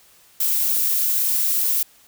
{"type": "noise", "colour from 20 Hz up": "violet", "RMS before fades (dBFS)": -20, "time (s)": [0.4, 1.83], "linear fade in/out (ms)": 5, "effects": ["white hiss -53 dBFS RMS until 2.07 s"]}